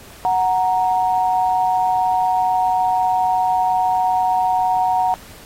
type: tone pair together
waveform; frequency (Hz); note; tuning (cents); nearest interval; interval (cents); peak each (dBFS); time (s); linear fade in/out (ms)
sine; 740 / 932.3; F#5 / A#5; 0 / 0; major third; 400; -16 / -19; 0.25-5.14; 0
effects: pink hiss -42 dBFS RMS until 5.45 s + AAC 48 kbps